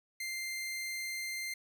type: tone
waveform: sawtooth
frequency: 2093 Hz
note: C7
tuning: in tune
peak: -33 dBFS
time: 0.2-1.54 s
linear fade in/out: 5 ms
effects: none